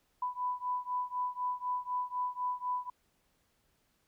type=beating tone pair; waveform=sine; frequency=993 / 997 Hz; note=B5 / B5; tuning=+9 / +16 cents; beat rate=4 Hz; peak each=-35 / -36 dBFS; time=0.22-2.9 s; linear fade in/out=5 ms; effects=pink hiss -74 dBFS RMS until 4.07 s